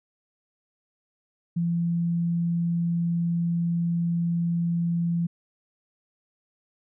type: tone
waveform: sine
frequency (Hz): 170.1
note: F3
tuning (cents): -45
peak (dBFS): -22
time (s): 1.56-5.27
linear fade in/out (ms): 10
effects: none